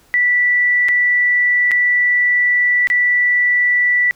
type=tone with dropouts; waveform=sine; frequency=1964 Hz; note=B6; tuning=10 cents flat; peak=-11 dBFS; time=0.14-4.11 s; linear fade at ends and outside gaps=0 ms; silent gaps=0.885-0.889 / 1.711-1.716 / 2.872-2.901 s; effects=pink hiss -52 dBFS RMS until 4.15 s